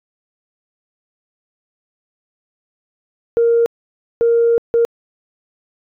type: tone bursts at uneven times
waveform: sine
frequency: 466.2 Hz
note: A#4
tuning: in tune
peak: -9 dBFS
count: 3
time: 3.37-3.66 / 4.21-4.58 / 4.74-4.85 s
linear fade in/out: 0 ms
effects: tanh soft clip ceiling -6 dBFS